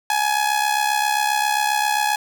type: tone with amplitude modulation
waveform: sawtooth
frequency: 841 Hz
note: G#5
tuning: 22 cents sharp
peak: -11 dBFS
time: 0.1-2.16 s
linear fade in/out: 2 ms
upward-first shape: sine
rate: 67.5 Hz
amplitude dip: 65%
effects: none